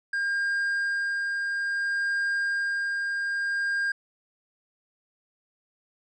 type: tone with tremolo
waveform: triangle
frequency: 1608 Hz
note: G6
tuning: 44 cents sharp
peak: -22 dBFS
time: 0.13-3.92 s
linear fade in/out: 5 ms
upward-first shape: sine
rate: 0.59 Hz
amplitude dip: 25%
effects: resampled to 22050 Hz